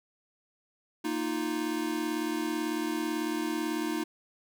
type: chord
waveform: square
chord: Bb suspended fourth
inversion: none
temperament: equal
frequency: 233.1 / 311.1 / 349.2 Hz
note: Bb3 / Eb4 / F4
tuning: 0 / 0 / 0 cents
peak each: -38 / -32 / -36 dBFS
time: 1.04-4.04 s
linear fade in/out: 10 ms
effects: none